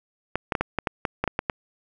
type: clicks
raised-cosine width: 0.5 ms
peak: -8 dBFS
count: 11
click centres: 0.356 / 0.522 / 0.552 / 0.61 / 0.787 / 0.872 / 1.052 / 1.24 / 1.277 / 1.391 / 1.498 s
effects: none